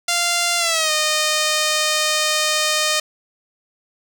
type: tone with pitch glide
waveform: 5% pulse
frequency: 694 to 614.7 Hz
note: F5 to D#5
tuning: -11 to -21 cents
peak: -5 dBFS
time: 0.08-3 s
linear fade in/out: 5 ms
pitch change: -210 cents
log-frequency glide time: 0.58-0.91 s
effects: none